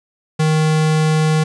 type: tone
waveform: square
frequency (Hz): 156.1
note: D#3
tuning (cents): +6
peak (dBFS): -13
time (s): 0.39-1.44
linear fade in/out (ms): 10
effects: resampled to 22050 Hz + 8-bit